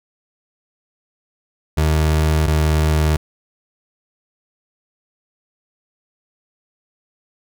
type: tone pair in turn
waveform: 30% pulse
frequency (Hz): 77.78 / 77.35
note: D#2 / D#2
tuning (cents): 0 / -10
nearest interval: unison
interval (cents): 10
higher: first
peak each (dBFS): -11 / -11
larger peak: neither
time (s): 1.77-2.47 / 2.47-3.17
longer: neither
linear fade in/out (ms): 10
effects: none